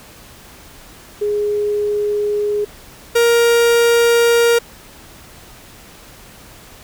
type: tone pair in turn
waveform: sine / 45% pulse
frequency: 415.3 / 469.3 Hz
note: G#4 / A#4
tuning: 0 / +12 cents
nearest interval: major second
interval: 212 cents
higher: second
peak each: -15 / -10 dBFS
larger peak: second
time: 1.21-2.65 / 3.15-4.59 s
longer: neither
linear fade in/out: 10 ms
effects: pink hiss -41 dBFS RMS until 6.83 s